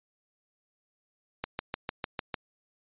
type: click train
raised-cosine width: 0.3 ms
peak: -15 dBFS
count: 7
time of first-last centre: 1.44-2.342 s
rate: 6.65 Hz
effects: resampled to 8000 Hz